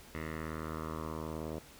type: tone with low-pass filter sweep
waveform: 10% pulse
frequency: 79 Hz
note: D#2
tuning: 27 cents sharp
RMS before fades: -40 dBFS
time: 0.15-1.59 s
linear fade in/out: 0 ms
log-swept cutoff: 2100 to 720 Hz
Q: 2.8
effects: pink hiss -55 dBFS RMS until 1.79 s